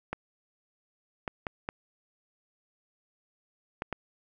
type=clicks; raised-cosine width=0.5 ms; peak=-17 dBFS; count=6; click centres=0.13 / 1.278 / 1.468 / 1.689 / 3.821 / 3.927 s; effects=none